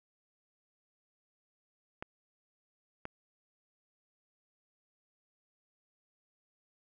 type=clicks; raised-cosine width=0.5 ms; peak=-24 dBFS; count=2; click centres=2.025 / 3.054 s; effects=none